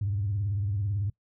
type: tone with vibrato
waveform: sine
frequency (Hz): 100.6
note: G2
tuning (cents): +45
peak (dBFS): -25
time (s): 0.01-1.1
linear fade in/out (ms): 5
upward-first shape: triangle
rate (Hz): 18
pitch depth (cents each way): 150
effects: noise-tail reverb RT60 0.1 s tail -23 dB re dry + tanh soft clip ceiling -21 dBFS